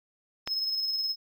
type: tone with tremolo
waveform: triangle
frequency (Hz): 5170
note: E8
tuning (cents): -34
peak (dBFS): -25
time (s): 0.46-1.16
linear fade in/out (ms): 50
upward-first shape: square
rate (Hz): 19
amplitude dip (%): 30
type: click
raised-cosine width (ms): 0.2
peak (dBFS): -15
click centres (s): 0.475
effects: none